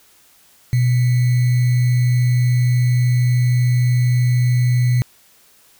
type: tone with sample-and-hold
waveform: sine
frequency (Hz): 123.47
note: B2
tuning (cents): 0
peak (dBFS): -12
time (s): 0.73-5.02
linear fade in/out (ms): 0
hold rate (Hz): 2100
effects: white hiss -52 dBFS RMS until 5.79 s